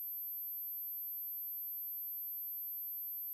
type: tone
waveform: sine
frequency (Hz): 12290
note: G9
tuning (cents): -35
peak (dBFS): -38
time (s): 0-3.33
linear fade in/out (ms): 0
effects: tanh soft clip ceiling -38 dBFS + 12-bit